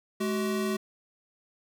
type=tone pair together; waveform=square; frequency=212.1 / 377.9 Hz; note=G#3 / F#4; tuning=+37 / +37 cents; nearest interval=minor seventh; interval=1000 cents; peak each=-30 / -31 dBFS; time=0.2-0.77 s; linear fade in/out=10 ms; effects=none